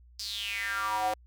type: tone with high-pass filter sweep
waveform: square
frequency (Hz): 106.9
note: A2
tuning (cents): -49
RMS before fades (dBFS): -32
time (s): 0.19-1.14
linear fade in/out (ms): 5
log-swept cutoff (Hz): 5100 to 620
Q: 6.7
effects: added 60 Hz sine -53 dBFS peak until 1.26 s